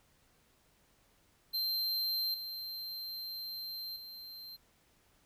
square tone with level steps, 4141 Hz, C8, 19 cents flat, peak -32 / -40 / -46 dBFS, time 1.53-4.57 s, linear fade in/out 20 ms, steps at 2.34 / 3.96 s, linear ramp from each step 2 ms, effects pink hiss -69 dBFS RMS until 5.25 s

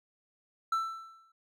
triangle tone with exponential decay, 1331 Hz, E6, 16 cents sharp, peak -23 dBFS, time 0.72-1.32 s, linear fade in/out 5 ms, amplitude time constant 130 ms, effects none

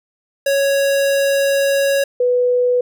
square / sine tone pair in turn, 554.4 / 493.9 Hz, C#5 / B4, 0 / 0 cents, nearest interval major second, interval 200 cents, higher first, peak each -14 / -12 dBFS, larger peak second, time 0.46-2.04 / 2.2-2.81 s, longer first, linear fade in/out 5 ms, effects none

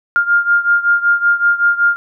sine beating tone pair, 1404 / 1409.3 Hz, F6 / F6, +9 / +15 cents, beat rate 5.3 Hz, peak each -12 / -15 dBFS, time 0.16-1.96 s, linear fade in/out 0 ms, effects none

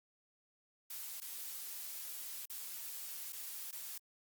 blue noise with dropouts, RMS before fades -45 dBFS, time 0.9-3.98 s, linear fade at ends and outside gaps 5 ms, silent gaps 1.203-1.216 / 2.456-2.498 / 3.324-3.329 / 3.711-3.726 s, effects Opus 48 kbps

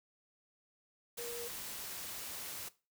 sine tone in noise, 474 Hz, A#4, 29 cents sharp, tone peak -43 dBFS, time 1.18-1.48 s, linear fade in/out 10 ms, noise white, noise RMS -44 dBFS, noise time 1.17-2.69 s, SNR -2 dB, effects noise-tail reverb RT60 0.3 s tail -18 dB re dry

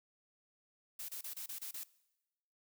blue noise bursts, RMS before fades -44 dBFS, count 7, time 0.99-1.836 s, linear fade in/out 5 ms, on 96 ms, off 29 ms, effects noise-tail reverb RT60 1.0 s tail -21 dB re dry

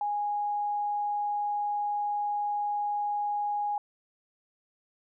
sine tone, 826 Hz, G#5, 10 cents flat, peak -27 dBFS, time 0.01-3.78 s, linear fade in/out 2 ms, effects none

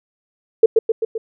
sine tone with echo, 448.5 Hz, A4, 33 cents sharp, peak -4 dBFS, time 0.63-0.66 s, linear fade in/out 5 ms, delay 130 ms, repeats 4, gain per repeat -4 dB, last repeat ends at 1.18 s, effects none

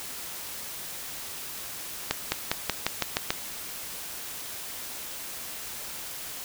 accelerating click train, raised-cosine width 0.2 ms, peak -6 dBFS, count 8, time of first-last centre 2.11-3.305 s, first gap 210 ms, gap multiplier 0.93, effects white hiss -38 dBFS RMS until 6.44 s

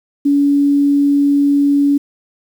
sine tone, 284.1 Hz, C#4, 43 cents sharp, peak -9 dBFS, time 0.25-1.98 s, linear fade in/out 10 ms, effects 7-bit

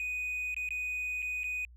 triangle tone with dropouts, 2489 Hz, D#7, in tune, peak -30 dBFS, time 0-1.65 s, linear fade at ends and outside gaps 1 ms, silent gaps 0.544-0.565 / 0.689-0.706 / 1.221-1.226 / 1.434-1.441 s, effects tanh soft clip ceiling -26 dBFS + added 60 Hz sine -51 dBFS peak until 1.76 s

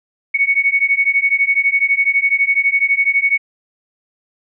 sine beating tone pair, 2217 / 2229 Hz, C#7 / C#7, 0 / +9 cents, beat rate 12 Hz, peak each -15 dBFS, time 0.34-3.38 s, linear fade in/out 10 ms, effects none

